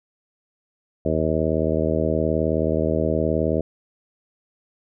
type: harmonic tone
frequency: 79 Hz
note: D#2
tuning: 27 cents sharp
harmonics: 1 / 2 / 3 / 4 / 5 / 6 / 7 / 8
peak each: -27 / -27 / -27 / -27 / -27 / -27 / -27 / -27 dBFS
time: 1.05-3.61 s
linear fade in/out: 5 ms
effects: none